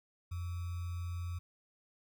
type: tone with sample-and-hold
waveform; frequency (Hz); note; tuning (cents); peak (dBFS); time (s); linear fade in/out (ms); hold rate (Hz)
sine; 87.31; F2; 0; -36; 0.31-1.39; 10; 1225
effects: none